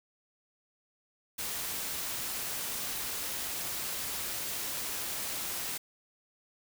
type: noise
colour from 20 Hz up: white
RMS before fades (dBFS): -36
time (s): 1.38-5.78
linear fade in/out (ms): 10
effects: none